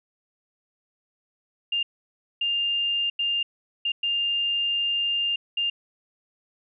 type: tone bursts at uneven times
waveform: sine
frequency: 2804 Hz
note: F7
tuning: 6 cents sharp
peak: -22 dBFS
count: 6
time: 1.72-1.83 / 2.41-3.1 / 3.19-3.43 / 3.85-3.92 / 4.03-5.36 / 5.57-5.7 s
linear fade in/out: 5 ms
effects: none